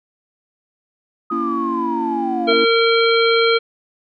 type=linear sweep; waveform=sine; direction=down; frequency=1260 to 659.3 Hz; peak=-21 dBFS; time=1.3-2.53 s; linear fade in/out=5 ms
type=chord; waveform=triangle; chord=A# diminished; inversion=none; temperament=just; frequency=233.1 / 279.7 / 335.6 Hz; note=A#3 / C#4 / E4; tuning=0 / +16 / +31 cents; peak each=-24 / -24 / -21 dBFS; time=1.31-2.65 s; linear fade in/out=10 ms
type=harmonic tone; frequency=459.1 Hz; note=A#4; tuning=26 cents flat; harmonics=1 / 3 / 5 / 7 / 9; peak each=-14 / -19 / -21 / -22 / -24 dBFS; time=2.47-3.59 s; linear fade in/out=20 ms
effects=none